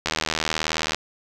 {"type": "click train", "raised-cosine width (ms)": 0.2, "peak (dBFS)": -5, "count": 71, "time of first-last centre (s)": [0.06, 0.946], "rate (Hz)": 79, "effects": []}